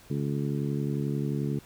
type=harmonic tone; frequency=71.3 Hz; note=C#2; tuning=49 cents sharp; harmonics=2 / 3 / 4 / 5 / 6; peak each=-29 / -33 / -35 / -37 / -39 dBFS; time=0.1-1.59 s; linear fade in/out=5 ms; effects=pink hiss -54 dBFS RMS until 1.65 s